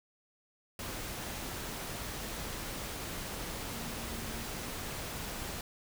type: tone in noise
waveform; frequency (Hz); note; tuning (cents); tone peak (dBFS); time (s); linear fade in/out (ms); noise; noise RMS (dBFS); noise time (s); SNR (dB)
sine; 230.5; A#3; -19; -46; 3.73-4.46; 2; pink; -40; 0.79-5.61; -9
effects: none